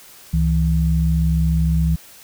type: tone pair together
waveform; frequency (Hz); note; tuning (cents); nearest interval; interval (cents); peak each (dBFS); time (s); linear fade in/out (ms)
sine; 68.3 / 162.45; C#2 / E3; -25 / -25; octave + minor third; 1500; -17; 0.33-1.96; 10
effects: white hiss -44 dBFS RMS until 2.23 s